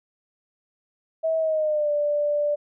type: tone with pitch glide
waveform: sine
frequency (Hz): 645 to 588.1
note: E5 to D5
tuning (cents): -38 to +2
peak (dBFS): -20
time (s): 1.23-2.56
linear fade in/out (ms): 20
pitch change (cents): -160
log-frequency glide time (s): 1.38-1.91
effects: none